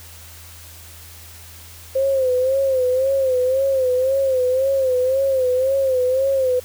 sine tone with vibrato, 523.3 Hz, C5, in tune, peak -15 dBFS, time 1.95-6.6 s, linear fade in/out 10 ms, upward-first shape sine, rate 1.9 Hz, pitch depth 76 cents each way, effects added 83 Hz sine -42 dBFS peak until 6.64 s + white hiss -42 dBFS RMS until 6.64 s

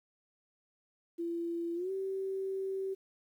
sine tone with pitch glide, 339 to 384.9 Hz, E4 to G4, +49 to -32 cents, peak -33 dBFS, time 1.18-2.95 s, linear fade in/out 20 ms, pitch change +219 cents, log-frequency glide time 1.75-1.91 s, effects 11-bit

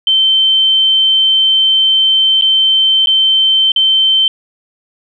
sine tone with dropouts, 3100 Hz, G7, 20 cents flat, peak -7 dBFS, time 0.07-4.28 s, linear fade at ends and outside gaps 2 ms, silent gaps 2.412-2.421 / 3.06-3.071 / 3.719-3.761 s, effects none

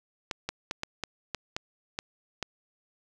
clicks, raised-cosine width 0.2 ms, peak -14 dBFS, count 9, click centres 0.312 / 0.49 / 0.711 / 0.834 / 1.037 / 1.347 / 1.565 / 1.989 / 2.427 s, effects none

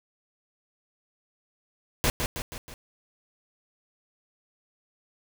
pink noise with echo, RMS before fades -23 dBFS, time 2.04-2.1 s, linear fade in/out 0 ms, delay 160 ms, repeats 4, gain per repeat -5 dB, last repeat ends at 2.74 s, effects none

